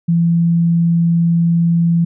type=tone; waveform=sine; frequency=168.7 Hz; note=E3; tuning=40 cents sharp; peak=-10 dBFS; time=0.08-2.05 s; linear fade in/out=10 ms; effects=none